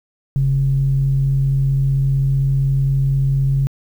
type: tone pair together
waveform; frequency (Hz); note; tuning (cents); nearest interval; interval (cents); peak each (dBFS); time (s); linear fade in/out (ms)
sine; 40.22 / 135.9; E1 / C#3; -42 / -34; octave + major sixth; 2108; -22 / -13; 0.36-3.67; 0
effects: tanh soft clip ceiling -7 dBFS + 8-bit